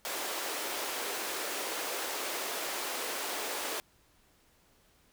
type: high-pass noise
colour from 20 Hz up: pink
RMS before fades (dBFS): -36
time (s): 0.05-3.8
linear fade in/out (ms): 0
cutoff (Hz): 360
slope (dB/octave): 24
effects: pink hiss -66 dBFS RMS until 5.12 s